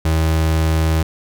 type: tone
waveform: 35% pulse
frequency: 79.9 Hz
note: D#2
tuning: 47 cents sharp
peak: -12 dBFS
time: 0.05-1.03 s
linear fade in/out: 5 ms
effects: none